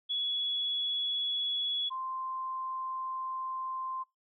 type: tone pair in turn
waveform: sine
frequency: 3379 / 1044.2 Hz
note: G#7 / C6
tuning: +29 / -4 cents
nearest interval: octave + minor sixth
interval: 2033 cents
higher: first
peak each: -29 / -34 dBFS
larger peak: first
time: 0.09-1.9 / 1.9-4.04 s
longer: second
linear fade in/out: 20 ms
effects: noise-tail reverb RT60 0.2 s tail -22 dB re dry